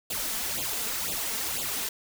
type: noise with flanger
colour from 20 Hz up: white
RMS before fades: -31 dBFS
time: 0.1-1.89 s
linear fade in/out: 5 ms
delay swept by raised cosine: 0.26 to 4.56 ms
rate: 2 Hz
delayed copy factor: +0.8
effects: none